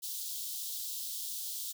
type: high-pass noise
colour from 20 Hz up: white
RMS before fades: -39 dBFS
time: 0.02-1.73 s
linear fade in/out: 20 ms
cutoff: 3300 Hz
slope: 48 dB/octave
effects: none